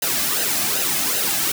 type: noise with flanger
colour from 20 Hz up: white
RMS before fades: -21 dBFS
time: 0.02-1.52 s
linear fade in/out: 5 ms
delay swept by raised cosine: 0.87 to 2.17 ms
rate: 2.6 Hz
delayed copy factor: -0.7
effects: none